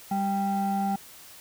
triangle ring-modulated tone, 294.7 Hz, D4, 6 cents sharp, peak -19 dBFS, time 0.11-0.96 s, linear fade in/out 5 ms, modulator 493 Hz, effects white hiss -48 dBFS RMS until 1.4 s

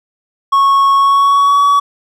triangle tone with pitch glide, 1102 to 1134.3 Hz, C#6 to C#6, -11 to +39 cents, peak -5 dBFS, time 0.52-1.8 s, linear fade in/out 10 ms, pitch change +50 cents, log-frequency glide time 0.95-1.64 s, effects none

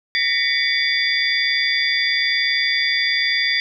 sine tone cluster, 1849 / 1990 / 2242 / 3479 / 4761 Hz, A#6 / B6 / C#7 / A7 / D8, -15 / +13 / +19 / -20 / +23 cents, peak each -23 dBFS, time 0.15-3.6 s, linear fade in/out 0 ms, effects none

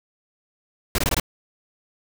pink noise bursts, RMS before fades -21 dBFS, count 5, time 0.95-1.199 s, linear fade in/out 2 ms, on 33 ms, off 21 ms, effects none

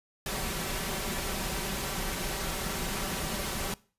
pink noise with comb filter, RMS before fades -33 dBFS, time 0.26-3.74 s, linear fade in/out 2 ms, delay 5.2 ms, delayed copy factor +0.5, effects noise-tail reverb RT60 0.4 s tail -22 dB re dry + resampled to 32000 Hz

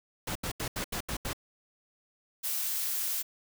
pink noise bursts, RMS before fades -34 dBFS, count 7, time 0.27-1.332 s, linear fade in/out 5 ms, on 84 ms, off 79 ms
blue noise, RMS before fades -32 dBFS, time 2.43-3.23 s, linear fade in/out 20 ms
effects none

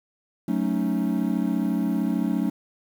triangle chord, D# half-diminished seventh, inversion first, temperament equal, 185 / 220 / 277.2 / 311.1 Hz, F#3 / A3 / C#4 / D#4, 0 / 0 / 0 / 0 cents, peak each -25 / -24 / -25 / -28 dBFS, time 0.48-2.5 s, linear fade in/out 5 ms, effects 8-bit

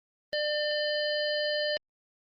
harmonic tone with a mistuned harmonic, 598 Hz, D5, 31 cents sharp, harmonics 1 / 3 / 5 / 7 / 8, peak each -29 / -34 / -36 / -37 / -38 dBFS, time 0.33-1.77 s, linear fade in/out 0 ms, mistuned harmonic 5, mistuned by +30 cents, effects Opus 24 kbps

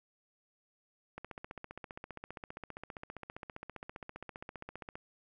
click train, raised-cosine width 0.5 ms, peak -28 dBFS, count 58, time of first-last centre 1.18-4.955 s, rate 15.1 Hz, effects none

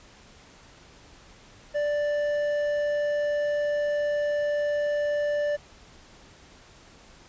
triangle tone with hard clipping, 587.3 Hz, D5, in tune, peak -25 dBFS, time 1.74-5.57 s, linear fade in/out 20 ms, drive 10 dB, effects pink hiss -52 dBFS RMS until 7.28 s + resampled to 16000 Hz

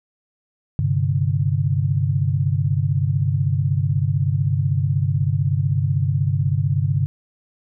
sine chord, G suspended fourth, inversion none, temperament equal, 98 / 130.81 / 146.83 Hz, G2 / C3 / D3, 0 / 0 / 0 cents, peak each -21 dBFS, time 0.79-7.06 s, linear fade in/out 0 ms, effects none

